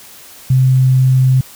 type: tone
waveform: sine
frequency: 130 Hz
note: C3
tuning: 11 cents flat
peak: -7 dBFS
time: 0.5-1.41 s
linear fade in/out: 5 ms
effects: white hiss -38 dBFS RMS until 1.55 s